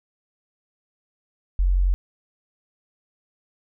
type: tone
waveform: sine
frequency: 45.52 Hz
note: F#1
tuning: 28 cents flat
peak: -16 dBFS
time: 1.59-1.94 s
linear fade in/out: 0 ms
effects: none